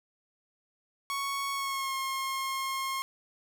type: tone with pitch glide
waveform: sawtooth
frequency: 1108.7 to 1072.8 Hz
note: C#6 to C6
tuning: 0 to +43 cents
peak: -27 dBFS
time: 1.1-3.02 s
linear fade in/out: 0 ms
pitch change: -57 cents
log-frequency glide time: 1.53-1.95 s
effects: none